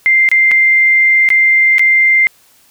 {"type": "tone with dropouts", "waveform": "sine", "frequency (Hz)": 2093, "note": "C7", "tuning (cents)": 0, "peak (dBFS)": -6, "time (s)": [0.06, 2.27], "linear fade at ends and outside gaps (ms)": 0, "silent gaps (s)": [[0.289, 0.315], [0.512, 0.516], [1.289, 1.303], [1.783, 1.794]], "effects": ["white hiss -49 dBFS RMS until 2.7 s"]}